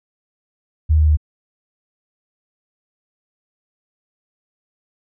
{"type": "tone with pitch steps", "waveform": "sine", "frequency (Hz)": [77.78, 76.89, 76], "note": ["D#2", "D#2", "D#2"], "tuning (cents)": [0, -20, -40], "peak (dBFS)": -10, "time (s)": [0.89, 1.172], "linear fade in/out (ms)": 20, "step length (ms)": 94, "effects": []}